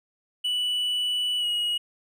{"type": "tone with pitch glide", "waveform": "triangle", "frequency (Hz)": [2960, 2899], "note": ["F#7", "F#7"], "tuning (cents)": [0, -36], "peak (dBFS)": -22, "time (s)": [0.44, 1.78], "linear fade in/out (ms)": 10, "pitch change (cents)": -36, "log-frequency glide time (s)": [1.39, 1.45], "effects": []}